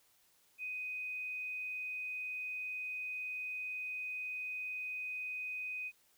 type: tone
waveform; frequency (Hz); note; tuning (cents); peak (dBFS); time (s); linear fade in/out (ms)
sine; 2501; D#7; +8; -38; 0.58-5.92; 50
effects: white hiss -70 dBFS RMS until 6.17 s